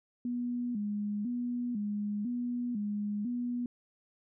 sine tone with vibrato, 224.3 Hz, A3, 34 cents sharp, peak -31 dBFS, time 0.25-3.66 s, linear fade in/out 2 ms, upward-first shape square, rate 1 Hz, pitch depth 140 cents each way, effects none

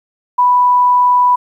sine tone, 987.8 Hz, B5, in tune, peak -7 dBFS, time 0.38-1.36 s, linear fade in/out 10 ms, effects 8-bit

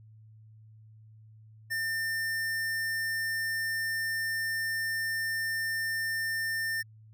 square tone, 1800 Hz, A6, 39 cents sharp, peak -30 dBFS, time 1.7-6.83 s, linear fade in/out 20 ms, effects added 109 Hz sine -51 dBFS peak until 7.13 s

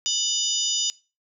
harmonic tone with a mistuned harmonic, 986 Hz, B5, 3 cents flat, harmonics 3 / 4 / 5 / 6 / 7, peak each -28 / -28 / -28 / -28 / -28 dBFS, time 0.06-0.9 s, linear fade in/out 0 ms, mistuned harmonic 4, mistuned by -140 cents, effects noise-tail reverb RT60 0.3 s tail -21 dB re dry

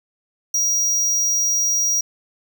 square tone, 5740 Hz, F8, 47 cents sharp, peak -17 dBFS, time 0.54-2.01 s, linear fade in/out 5 ms, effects none

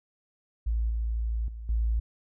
sine tone with level steps, 56.2 Hz, A1, 37 cents sharp, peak -24 / -26 / -36 / -23 dBFS, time 0.66-2 s, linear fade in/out 10 ms, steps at 0.9 / 1.48 / 1.69 s, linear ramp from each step 2 ms, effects none

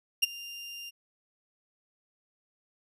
30% pulse tone with ADSR envelope, 2794 Hz, F7, in tune, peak -16 dBFS, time 0.22-0.91 s, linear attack 14 ms, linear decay 19 ms, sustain -21 dB, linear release 26 ms, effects resampled to 32000 Hz

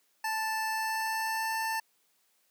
25% pulse tone with pitch glide, 880 to 890.2 Hz, A5 to A5, 0 to +20 cents, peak -26 dBFS, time 0.24-1.8 s, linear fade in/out 5 ms, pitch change +20 cents, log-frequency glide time 0.7-1.58 s, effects white hiss -71 dBFS RMS until 2.5 s + high-pass 200 Hz 12 dB/octave

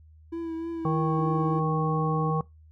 triangle tone with vibrato, 330 Hz, E4, 2 cents sharp, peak -28 dBFS, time 0.32-1.6 s, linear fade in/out 10 ms, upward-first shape triangle, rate 3.3 Hz, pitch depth 31 cents each way
harmonic tone, 157.4 Hz, D#3, 20 cents sharp, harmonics 1 / 3 / 5 / 7, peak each -25 / -31 / -33 / -31 dBFS, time 0.85-2.41 s, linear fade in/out 2 ms
sine tone, 309.1 Hz, D#4, 11 cents flat, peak -35 dBFS, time 1.18-2.31 s, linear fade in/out 10 ms
effects noise-tail reverb RT60 0.2 s tail -22 dB re dry + added 78 Hz sine -50 dBFS peak until 2.71 s

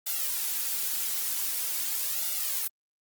blue noise with flanger, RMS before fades -30 dBFS, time 0.06-2.68 s, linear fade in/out 10 ms, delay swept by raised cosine 1.4 to 5.3 ms, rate 0.45 Hz, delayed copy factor +0.85, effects Opus 48 kbps

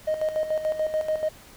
triangle tone with tremolo, 622.3 Hz, D#5, in tune, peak -18 dBFS, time 0.07-1.29 s, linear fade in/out 10 ms, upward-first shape square, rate 6.9 Hz, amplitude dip 70%, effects tanh soft clip ceiling -17 dBFS + pink hiss -49 dBFS RMS until 1.56 s

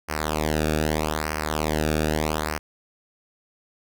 sawtooth tone with flanger, 77.1 Hz, D#2, 15 cents flat, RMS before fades -25 dBFS, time 0.08-2.59 s, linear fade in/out 20 ms, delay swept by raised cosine 0.27 to 0.99 ms, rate 0.8 Hz, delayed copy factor -0.85, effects none

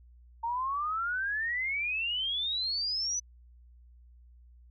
sine exponential sweep, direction up, 910 to 6040 Hz, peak -29 dBFS, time 0.43-3.2 s, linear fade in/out 10 ms, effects added 60 Hz sine -53 dBFS peak until 4.7 s

